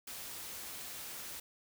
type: noise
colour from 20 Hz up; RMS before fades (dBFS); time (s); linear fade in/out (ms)
white; -45; 0.07-1.4; 5
effects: none